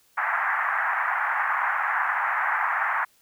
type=band-pass noise; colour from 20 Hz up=white; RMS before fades=-25 dBFS; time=0.17-3.05 s; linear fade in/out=10 ms; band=770 to 1900 Hz; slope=48 dB/octave; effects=white hiss -62 dBFS RMS until 3.21 s